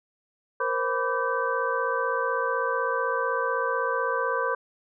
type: tone cluster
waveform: sine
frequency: 469.1 / 525 / 994 / 1161 / 1544 Hz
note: A#4 / C5 / B5 / D6 / G6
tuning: +11 / +6 / +11 / -20 / -27 cents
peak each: -30 dBFS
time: 0.6-4.55 s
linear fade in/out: 5 ms
effects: none